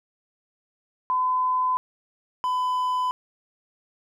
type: tone pair in turn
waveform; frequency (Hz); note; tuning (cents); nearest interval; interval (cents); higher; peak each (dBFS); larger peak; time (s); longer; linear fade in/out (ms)
sine / triangle; 1014 / 1005.3; B5 / B5; +45 / +30; unison; 15; first; -20; neither; 1.1-1.77 / 2.44-3.11; neither; 0
effects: none